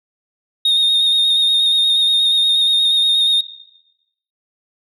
sine tone with vibrato, 3696 Hz, A#7, 16 cents flat, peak -9 dBFS, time 0.65-3.41 s, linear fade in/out 5 ms, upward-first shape square, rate 8.4 Hz, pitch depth 19 cents each way, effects noise-tail reverb RT60 0.9 s tail -17 dB re dry + tanh soft clip ceiling -10 dBFS

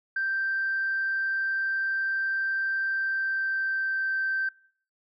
sine tone with pitch glide, 1568 to 1557.2 Hz, G6 to G6, 0 to -12 cents, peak -24 dBFS, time 0.16-4.49 s, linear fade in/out 5 ms, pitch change -12 cents, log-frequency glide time 2.87-4.16 s, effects noise-tail reverb RT60 0.6 s tail -25 dB re dry + tanh soft clip ceiling -20 dBFS

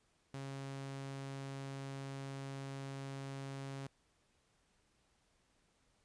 sawtooth tone, 136.6 Hz, C#3, 25 cents flat, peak -39 dBFS, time 0.34-3.87 s, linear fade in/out 2 ms, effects pink hiss -75 dBFS RMS until 6.04 s + resampled to 22050 Hz

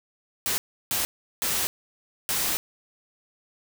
white noise bursts at uneven times, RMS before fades -26 dBFS, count 4, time 0.46-0.58 / 0.91-1.05 / 1.42-1.67 / 2.29-2.57 s, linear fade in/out 0 ms, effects none

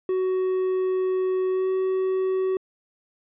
triangle tone with pitch glide, 373 to 376.9 Hz, F#4 to F#4, +14 to +32 cents, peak -19 dBFS, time 0.09-2.57 s, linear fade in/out 2 ms, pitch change +18 cents, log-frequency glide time 1.5-1.69 s, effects resampled to 8000 Hz

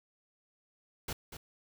pink noise with echo, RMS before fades -37 dBFS, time 1.08-1.13 s, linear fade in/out 5 ms, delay 240 ms, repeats 1, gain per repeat -9 dB, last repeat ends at 1.37 s, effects none

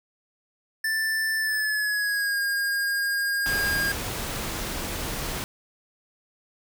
square tone with pitch glide, 1768 to 1621.3 Hz, A6 to G#6, +8 to -42 cents, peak -24 dBFS, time 0.84-3.92 s, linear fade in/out 5 ms, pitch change -150 cents, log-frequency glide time 1.37-2.39 s
pink noise, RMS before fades -31 dBFS, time 3.46-5.44 s, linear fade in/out 0 ms
effects none

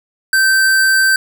square tone, 1554 Hz, G6, 16 cents flat, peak -10 dBFS, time 0.33-1.16 s, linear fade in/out 2 ms, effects none

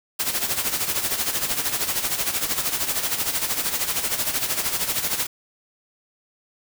white noise with tremolo, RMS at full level -22 dBFS, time 0.19-5.27 s, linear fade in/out 10 ms, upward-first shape sine, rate 13 Hz, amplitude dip 65%, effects none

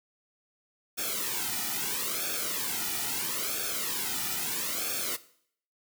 white noise with flanger, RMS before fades -32 dBFS, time 0.97-5.17 s, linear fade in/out 20 ms, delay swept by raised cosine 1 to 1.88 ms, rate 0.76 Hz, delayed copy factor -0.85, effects noise-tail reverb RT60 0.6 s tail -17 dB re dry

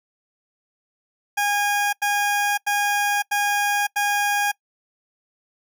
20% pulse tone bursts, 818 Hz, G#5, 26 cents flat, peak -14 dBFS, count 5, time 1.37-4.518 s, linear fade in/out 10 ms, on 560 ms, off 87 ms, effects noise-tail reverb RT60 0.1 s tail -23 dB re dry

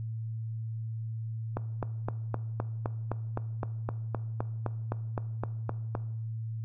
click train, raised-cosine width 1 ms, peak -17 dBFS, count 18, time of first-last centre 1.57-5.951 s, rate 3.88 Hz, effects noise-tail reverb RT60 0.8 s tail -17 dB re dry + added 112 Hz sine -33 dBFS peak until 6.64 s

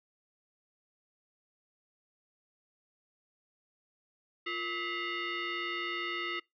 sine tone with frequency modulation, 350 Hz, F4, 4 cents sharp, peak -33 dBFS, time 4.46-6.4 s, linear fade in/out 10 ms, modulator 819 Hz, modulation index 3.6, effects noise-tail reverb RT60 0.2 s tail -25 dB re dry

